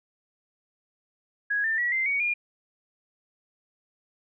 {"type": "tone with pitch steps", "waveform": "sine", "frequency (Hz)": [1661, 1790.5, 1930.2, 2081, 2243, 2418], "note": ["G#6", "A6", "B6", "C7", "C#7", "D7"], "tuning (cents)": [0, 30, -40, -10, 20, 50], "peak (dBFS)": -23, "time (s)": [1.5, 2.34], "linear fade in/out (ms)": 10, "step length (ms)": 140, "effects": []}